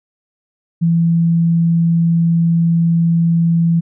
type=tone; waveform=sine; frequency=167.4 Hz; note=E3; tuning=27 cents sharp; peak=-10 dBFS; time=0.81-3.81 s; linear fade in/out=20 ms; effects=none